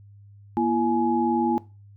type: tone cluster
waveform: sine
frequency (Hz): 238.4 / 337.2 / 841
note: A#3 / E4 / G#5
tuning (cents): +39 / +39 / +22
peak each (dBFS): -24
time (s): 0.57-1.58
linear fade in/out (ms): 0
effects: noise-tail reverb RT60 0.3 s tail -19 dB re dry + added 101 Hz sine -46 dBFS peak until 1.96 s